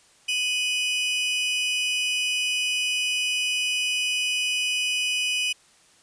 40% pulse tone pair together, 2500 / 2960 Hz, D#7 / F#7, +8 / 0 cents, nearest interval minor third, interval 292 cents, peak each -25 dBFS, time 0.28-5.53 s, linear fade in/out 10 ms, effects white hiss -57 dBFS RMS until 6.02 s + resampled to 22050 Hz

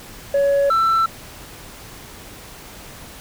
sine tone pair in turn, 561 / 1334.3 Hz, C#5 / E6, +21 / +21 cents, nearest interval octave + minor third, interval 1500 cents, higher second, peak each -11 dBFS, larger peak neither, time 0.34-0.7 / 0.7-1.06 s, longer neither, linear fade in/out 5 ms, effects tanh soft clip ceiling -13 dBFS + pink hiss -39 dBFS RMS until 3.2 s

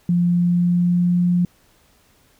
sine tone with pitch glide, 174.61 to 176.64 Hz, F3 to F3, 0 to +20 cents, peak -14 dBFS, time 0.09-1.45 s, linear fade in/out 2 ms, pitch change +20 cents, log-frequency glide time 0.25-1.22 s, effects pink hiss -57 dBFS RMS until 2.39 s

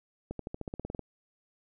accelerating click train, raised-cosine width 2 ms, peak -23 dBFS, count 12, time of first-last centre 0.31-0.993 s, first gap 83 ms, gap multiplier 0.94, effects none

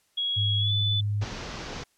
sine tone with pitch glide, 3322 to 3489 Hz, G#7 to A7, 0 to -15 cents, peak -25 dBFS, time 0.17-1.01 s, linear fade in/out 10 ms, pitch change +85 cents, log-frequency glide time 0.58-0.72 s
sine tone, 103.3 Hz, G#2, 9 cents flat, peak -24 dBFS, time 0.36-1.25 s, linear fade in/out 20 ms
pink low-pass noise, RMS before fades -37 dBFS, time 1.21-1.84 s, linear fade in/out 10 ms, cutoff 6400 Hz, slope 48 dB/octave
effects white hiss -68 dBFS RMS until 1.97 s + low-pass 11000 Hz 12 dB/octave

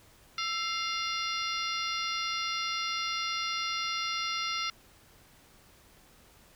harmonic tone with a mistuned harmonic, 700 Hz, F5, 4 cents sharp, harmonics 2 / 3 / 4 / 5 / 6 / 7 / 8, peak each -35 / -37 / -38 / -39 / -40 / -40 / -41 dBFS, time 0.38-4.7 s, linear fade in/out 2 ms, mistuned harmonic 2, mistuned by -82 cents, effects pink hiss -59 dBFS RMS until 6.55 s

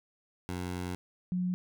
15% pulse / sine tone pair in turn, 90 / 180.83 Hz, F#2 / F#3, -47 / -39 cents, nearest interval octave, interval 1208 cents, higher second, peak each -28 dBFS, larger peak neither, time 0.49-0.95 / 1.32-1.54 s, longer first, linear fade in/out 0 ms, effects none

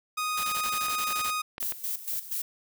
sawtooth tone, 1244.5 Hz, D#6, in tune, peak -24 dBFS, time 0.17-1.42 s, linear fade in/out 10 ms
white noise bursts, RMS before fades -35 dBFS, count 11, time 0.37-1.307 s, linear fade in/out 5 ms, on 67 ms, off 20 ms
clicks, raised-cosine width 0.3 ms, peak -21 dBFS, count 9, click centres 0.569 / 0.662 / 0.736 / 0.884 / 1.106 / 1.195 / 1.581 / 1.628 / 1.722 s
violet noise with tremolo, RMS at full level -31 dBFS, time 1.6-2.42 s, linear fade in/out 5 ms, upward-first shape square, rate 4.2 Hz, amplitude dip 75%
effects none

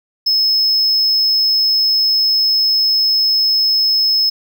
triangle tone, 5190 Hz, E8, 28 cents flat, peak -10 dBFS, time 0.26-4.3 s, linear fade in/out 10 ms, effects none

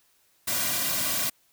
white noise with comb filter, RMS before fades -27 dBFS, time 0.47-1.3 s, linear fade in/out 10 ms, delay 2.3 ms, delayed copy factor -0.85, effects white hiss -65 dBFS RMS until 1.52 s

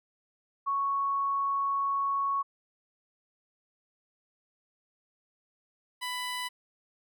sine / 15% pulse tone pair in turn, 1108.7 / 994.8 Hz, C#6 / B5, 0 / +12 cents, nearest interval major second, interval 188 cents, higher first, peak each -26 dBFS, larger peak neither, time 0.66-2.43 / 6.01-6.49 s, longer first, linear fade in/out 20 ms, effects none

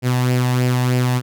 sawtooth tone with flanger, 125.4 Hz, B2, 27 cents sharp, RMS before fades -17 dBFS, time 0.02-1.22 s, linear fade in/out 50 ms, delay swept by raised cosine 0.39 to 1.14 ms, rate 3.2 Hz, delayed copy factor +0.5, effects none

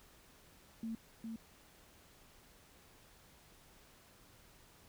sine tone with echo, 225.5 Hz, A3, 43 cents sharp, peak -38 dBFS, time 0.83-0.95 s, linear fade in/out 2 ms, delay 410 ms, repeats 1, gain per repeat -3 dB, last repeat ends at 1.36 s, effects pink hiss -63 dBFS RMS until 4.88 s

